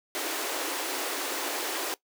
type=high-pass noise; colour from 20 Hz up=pink; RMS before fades=-32 dBFS; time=0.15-1.94 s; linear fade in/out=0 ms; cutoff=280 Hz; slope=96 dB/octave; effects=noise-tail reverb RT60 0.1 s tail -19 dB re dry